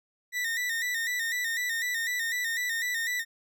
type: tone with vibrato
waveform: 40% pulse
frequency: 1901 Hz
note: A#6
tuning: 33 cents sharp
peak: -27 dBFS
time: 0.32-3.25 s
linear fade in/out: 50 ms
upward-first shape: square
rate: 4 Hz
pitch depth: 63 cents each way
effects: none